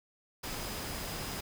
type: tone in noise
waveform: sine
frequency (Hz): 4978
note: D#8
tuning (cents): 0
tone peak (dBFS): -49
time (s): 0.43-1.41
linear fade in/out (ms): 10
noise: pink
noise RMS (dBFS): -39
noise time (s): 0.43-1.41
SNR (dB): -13
effects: none